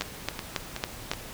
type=two click trains; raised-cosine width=0.2 ms; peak=-15 / -9 dBFS; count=4 / 5; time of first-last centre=0.02-1.135 / 0.01-1.115 s; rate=2.69 / 3.62 Hz; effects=pink hiss -42 dBFS RMS until 1.33 s